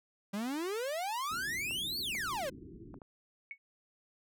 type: exponential two-way sweep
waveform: 45% pulse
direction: up then down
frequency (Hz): 193.4 to 4618 to 494.5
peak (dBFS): -34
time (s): 0.33-2.5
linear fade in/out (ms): 10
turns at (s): 1.99
type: low-pass noise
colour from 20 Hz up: white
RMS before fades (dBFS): -50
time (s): 1.3-2.99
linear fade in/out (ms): 5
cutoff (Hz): 400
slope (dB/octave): 96
type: clicks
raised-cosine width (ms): 1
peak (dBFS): -35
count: 4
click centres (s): 1.71 / 2.151 / 2.942 / 3.018
type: tone with exponential decay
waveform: sine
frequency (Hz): 2217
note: C#7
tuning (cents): 0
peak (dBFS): -36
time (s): 3.51-3.58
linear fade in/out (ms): 1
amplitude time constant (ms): 15
effects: none